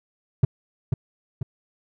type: tone with echo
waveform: triangle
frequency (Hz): 130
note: C3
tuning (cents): -11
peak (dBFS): -9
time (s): 0.43-0.45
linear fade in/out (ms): 5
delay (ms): 490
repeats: 2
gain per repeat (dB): -6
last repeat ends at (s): 1.43
effects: none